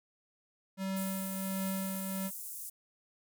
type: tone with tremolo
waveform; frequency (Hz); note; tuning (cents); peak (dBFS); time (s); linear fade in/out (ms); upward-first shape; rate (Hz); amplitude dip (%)
square; 191.8; G3; -37; -33; 0.77-2.31; 50; triangle; 1.4; 45
type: high-pass noise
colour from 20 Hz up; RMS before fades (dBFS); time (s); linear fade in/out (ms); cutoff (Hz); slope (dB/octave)
pink; -43; 0.96-2.7; 10; 8400; 24
effects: none